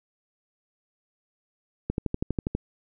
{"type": "click train", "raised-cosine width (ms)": 3, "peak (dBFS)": -13, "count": 9, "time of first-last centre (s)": [1.9, 2.55], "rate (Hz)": 12.3, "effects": []}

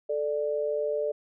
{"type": "tone pair together", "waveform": "sine", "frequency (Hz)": [438.4, 591], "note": ["A4", "D5"], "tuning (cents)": [-6, 11], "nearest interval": "perfect fourth", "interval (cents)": 517, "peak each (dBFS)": [-29, -28], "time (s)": [0.09, 1.12], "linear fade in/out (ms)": 10, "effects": []}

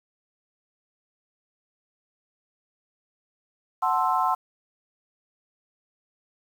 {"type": "chord", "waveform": "sine", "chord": "F# half-diminished seventh", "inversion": "none", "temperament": "equal", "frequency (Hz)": [740, 880, 1046.5, 1318.5], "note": ["F#5", "A5", "C6", "E6"], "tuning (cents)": [0, 0, 0, 0], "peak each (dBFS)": [-26, -27, -24, -28], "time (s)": [3.82, 4.35], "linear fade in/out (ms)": 10, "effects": ["8-bit"]}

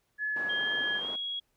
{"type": "tone with vibrato", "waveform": "sine", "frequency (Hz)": 1700, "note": "G#6", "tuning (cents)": 40, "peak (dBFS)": -29, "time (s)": [0.18, 1.01], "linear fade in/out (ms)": 50, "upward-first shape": "sine", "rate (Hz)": 2.3, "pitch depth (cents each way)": 10}
{"type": "band-pass noise", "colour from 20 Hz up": "white", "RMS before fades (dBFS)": -44, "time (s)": [0.36, 1.16], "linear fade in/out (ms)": 2, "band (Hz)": [210, 840], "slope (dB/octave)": 12}
{"type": "tone with pitch glide", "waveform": "sine", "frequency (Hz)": [3201, 3316], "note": ["G7", "G#7"], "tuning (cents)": [36, -3], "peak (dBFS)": -32, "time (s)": [0.49, 1.4], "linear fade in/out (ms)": 10, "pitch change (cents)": 61, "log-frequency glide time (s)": [1.01, 1.1]}
{"effects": ["pink hiss -75 dBFS RMS until 1.56 s"]}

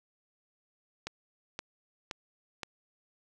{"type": "click train", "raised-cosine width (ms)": 0.2, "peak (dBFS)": -19, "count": 4, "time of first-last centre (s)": [1.07, 2.633], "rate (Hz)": 1.92, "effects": []}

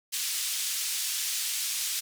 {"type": "band-pass noise", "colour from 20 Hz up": "white", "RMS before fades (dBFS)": -31, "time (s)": [0.12, 2.01], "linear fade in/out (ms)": 20, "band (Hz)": [2800, 9800], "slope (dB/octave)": 12, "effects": []}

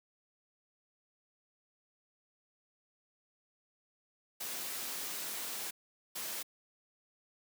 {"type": "noise bursts at uneven times", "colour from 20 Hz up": "white", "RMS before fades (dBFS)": -40, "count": 2, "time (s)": [[4.4, 5.71], [6.15, 6.43]], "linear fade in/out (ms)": 10, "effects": ["high-pass 200 Hz 12 dB/octave"]}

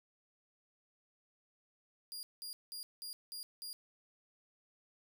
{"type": "tone bursts", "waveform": "sawtooth", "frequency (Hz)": 4828, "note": "D8", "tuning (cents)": 47, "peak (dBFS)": -40, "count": 6, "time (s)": [2.12, 3.73], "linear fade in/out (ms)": 0, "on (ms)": 110, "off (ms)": 190, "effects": []}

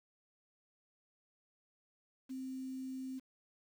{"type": "tone with quantisation", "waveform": "sine", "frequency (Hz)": 261.6, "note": "C4", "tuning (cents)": 0, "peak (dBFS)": -40, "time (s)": [2.29, 3.2], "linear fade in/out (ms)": 20, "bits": 10, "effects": []}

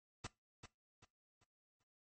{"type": "noise with echo", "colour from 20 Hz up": "pink", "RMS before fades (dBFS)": -45, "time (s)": [0.24, 0.27], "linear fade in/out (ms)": 5, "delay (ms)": 390, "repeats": 4, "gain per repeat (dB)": -9, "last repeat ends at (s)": 1.83, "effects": ["noise-tail reverb RT60 0.2 s tail -19 dB re dry", "MP3 32 kbps"]}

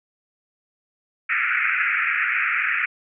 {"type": "band-pass noise", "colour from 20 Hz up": "white", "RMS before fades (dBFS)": -22, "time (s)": [1.29, 2.86], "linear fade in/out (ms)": 10, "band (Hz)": [1300, 2500], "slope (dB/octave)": 96, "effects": []}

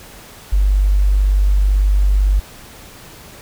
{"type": "tone", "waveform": "sine", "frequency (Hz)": 49, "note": "G1", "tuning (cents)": 0, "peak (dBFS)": -10, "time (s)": [0.52, 2.4], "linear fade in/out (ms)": 10, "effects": ["pink hiss -39 dBFS RMS until 3.41 s"]}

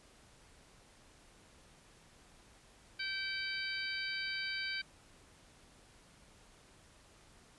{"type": "harmonic tone with a mistuned harmonic", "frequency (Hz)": 770, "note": "G5", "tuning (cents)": -31, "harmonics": [2, 3, 4, 5, 6], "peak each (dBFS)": [-41, -41, -46, -47, -42], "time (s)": [2.99, 4.82], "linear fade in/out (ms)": 10, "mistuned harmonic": 2, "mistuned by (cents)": 17, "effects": ["pink hiss -62 dBFS RMS until 7.58 s", "resampled to 24000 Hz"]}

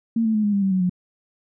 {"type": "tone with pitch steps", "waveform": "sine", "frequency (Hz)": [228.2, 220.7, 213.4, 206.4, 199.58, 193, 186.65, 180.5], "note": ["A#3", "A3", "G#3", "G#3", "G3", "G3", "F#3", "F#3"], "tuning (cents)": [-37, 5, 47, -10, 31, -27, 15, -43], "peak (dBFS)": -17, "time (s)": [0.16, 0.896], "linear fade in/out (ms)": 5, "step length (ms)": 92, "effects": []}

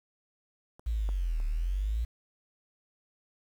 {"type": "clicks", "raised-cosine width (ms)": 1, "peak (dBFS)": [-37, -29, -38], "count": 3, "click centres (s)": [0.795, 1.09, 1.401]}
{"type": "linear two-way sweep", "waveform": "sine", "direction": "down then up", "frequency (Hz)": [58.27, 36.09, 58.27], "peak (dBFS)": -27, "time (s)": [0.86, 2.05], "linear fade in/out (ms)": 10, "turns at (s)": 1.45}
{"effects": ["9-bit"]}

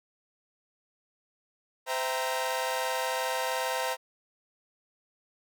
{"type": "chord", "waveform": "sawtooth", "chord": "C dominant seventh", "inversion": "none", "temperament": "equal with one note detuned", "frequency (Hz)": [515.2, 659.3, 784, 932.3], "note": ["C5", "E5", "G5", "Bb5"], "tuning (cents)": [-27, 0, 0, 0], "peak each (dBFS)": [-29, -32, -33, -29], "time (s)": [1.86, 3.97], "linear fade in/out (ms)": 50, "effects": []}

